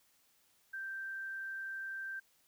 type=tone; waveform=sine; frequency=1568 Hz; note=G6; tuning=in tune; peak=-39 dBFS; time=0.73-2.2 s; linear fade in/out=10 ms; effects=white hiss -71 dBFS RMS until 2.47 s